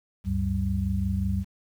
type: tone cluster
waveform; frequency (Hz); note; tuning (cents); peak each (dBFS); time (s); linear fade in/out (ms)
sine; 70.9 / 96.3 / 193; C#2 / G2 / G3; +40 / -30 / -27; -28; 0.24-1.45; 50
effects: 9-bit